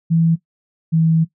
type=tone pair in turn; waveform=sine; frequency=164.81 / 162.17 Hz; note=E3 / E3; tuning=0 / -28 cents; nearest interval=unison; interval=28 cents; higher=first; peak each=-11 dBFS; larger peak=neither; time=0.1-0.36 / 0.92-1.25 s; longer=second; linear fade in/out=20 ms; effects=noise-tail reverb RT60 0.1 s tail -17 dB re dry